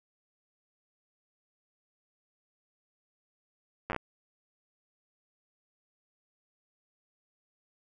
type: slowing click train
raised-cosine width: 0.5 ms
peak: -18 dBFS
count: 6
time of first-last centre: 3.9-3.963 s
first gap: 9 ms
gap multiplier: 1.17
effects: none